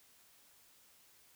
silence, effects white hiss -65 dBFS RMS until 1.35 s

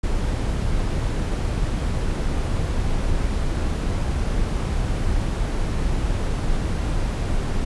brown noise, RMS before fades -22 dBFS, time 0.03-7.65 s, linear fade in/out 10 ms, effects resampled to 24000 Hz

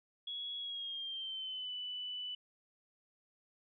sine tone with pitch glide, 3348 to 2983 Hz, G#7 to F#7, +13 to +13 cents, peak -39 dBFS, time 0.27-2.35 s, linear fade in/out 5 ms, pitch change -200 cents, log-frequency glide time 0.58-1.73 s, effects none

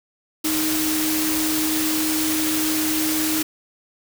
sine tone in noise, 312.2 Hz, D#4, 6 cents sharp, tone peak -22 dBFS, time 0.44-3.43 s, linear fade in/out 10 ms, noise white, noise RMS -24 dBFS, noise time 0.44-3.43 s, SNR -1 dB, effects none

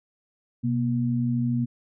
sine tone pair together, 126.34 / 238.5 Hz, B2 / A#3, +40 / +40 cents, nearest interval major seventh, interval 1100 cents, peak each -25 / -24 dBFS, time 0.63-1.66 s, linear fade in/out 20 ms, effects none

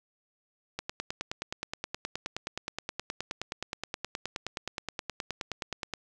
click train, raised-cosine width 0.2 ms, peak -16 dBFS, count 50, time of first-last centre 0.79-5.937 s, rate 9.52 Hz, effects none

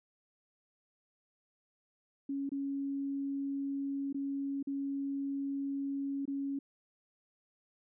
sine tone with dropouts, 277.2 Hz, C#4, in tune, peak -33 dBFS, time 2.29-6.59 s, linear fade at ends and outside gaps 5 ms, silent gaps 2.493-2.517 / 4.128-4.144 / 4.628-4.671 / 6.255-6.277 s, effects none

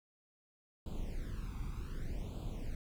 brown noise with flanger, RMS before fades -40 dBFS, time 0.86-2.75 s, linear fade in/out 2 ms, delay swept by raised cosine 0.26 to 0.85 ms, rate 0.65 Hz, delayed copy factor +0.95, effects none

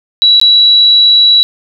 sine tone with dropouts, 3916 Hz, B7, 15 cents flat, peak -3 dBFS, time 0.22-1.43 s, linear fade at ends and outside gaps 0 ms, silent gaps 0.399-0.414 s, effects none

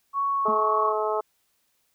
sine tone with vibrato, 1108.7 Hz, C#6, in tune, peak -22 dBFS, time 0.13-0.94 s, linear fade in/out 50 ms, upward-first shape sine, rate 2.1 Hz, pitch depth 8 cents each way
harmonic tone, 214.6 Hz, A3, 43 cents flat, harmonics 2 / 3 / 4 / 5 / 6, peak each -27 / -29 / -30 / -31 / -32 dBFS, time 0.45-1.21 s, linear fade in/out 10 ms
triangle tone with exponential decay, 220 Hz, A3, in tune, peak -25 dBFS, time 0.48-0.65 s, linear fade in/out 5 ms, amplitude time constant 35 ms
effects white hiss -70 dBFS RMS until 1.94 s

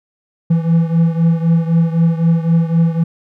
triangle beating tone pair, 164.81 / 168.71 Hz, E3 / E3, 0 / +40 cents, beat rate 3.9 Hz, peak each -10 / -14 dBFS, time 0.5-3.04 s, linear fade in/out 10 ms, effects none

